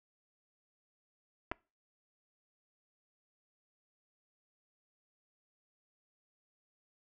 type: clicks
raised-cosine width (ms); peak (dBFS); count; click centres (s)
0.5; -21 / -21; 2; 1.515 / 1.518
effects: noise-tail reverb RT60 0.3 s tail -24 dB re dry